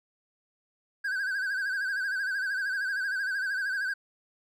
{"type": "tone with vibrato", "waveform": "triangle", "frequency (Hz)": 1569, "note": "G6", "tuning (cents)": 1, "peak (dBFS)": -26, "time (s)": [1.04, 3.94], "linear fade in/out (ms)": 10, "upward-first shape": "sine", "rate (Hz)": 13, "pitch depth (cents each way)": 86, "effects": []}